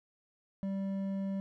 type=tone with hard clipping; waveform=triangle; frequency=194.8 Hz; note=G3; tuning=11 cents flat; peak=-34 dBFS; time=0.63-1.4 s; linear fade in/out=0 ms; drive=10 dB; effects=none